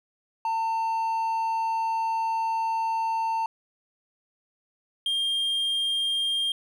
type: tone pair in turn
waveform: triangle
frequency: 900 / 3207 Hz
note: A5 / G7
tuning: +39 / +39 cents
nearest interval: octave + minor seventh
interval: 2200 cents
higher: second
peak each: -22 dBFS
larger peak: neither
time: 0.45-3.46 / 5.06-6.52 s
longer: first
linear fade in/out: 2 ms
effects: none